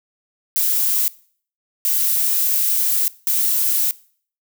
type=noise bursts at uneven times; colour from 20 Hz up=violet; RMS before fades=-18 dBFS; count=3; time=0.56-1.08 / 1.85-3.08 / 3.27-3.91 s; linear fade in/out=0 ms; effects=noise-tail reverb RT60 0.5 s tail -21 dB re dry